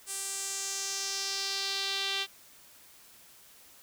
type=tone with band-pass filter sweep; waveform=sawtooth; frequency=392 Hz; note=G4; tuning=in tune; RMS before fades=-34 dBFS; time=0.06-2.27 s; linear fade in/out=50 ms; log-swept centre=8900 to 3400 Hz; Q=2.7; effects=white hiss -56 dBFS RMS until 3.82 s